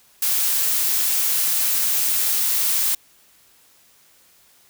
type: noise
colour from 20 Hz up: blue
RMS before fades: -20 dBFS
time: 0.22-2.95 s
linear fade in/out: 5 ms
effects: white hiss -55 dBFS RMS until 4.69 s